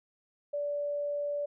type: tone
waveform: sine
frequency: 580 Hz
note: D5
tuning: 22 cents flat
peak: -30 dBFS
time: 0.53-1.46 s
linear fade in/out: 10 ms
effects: none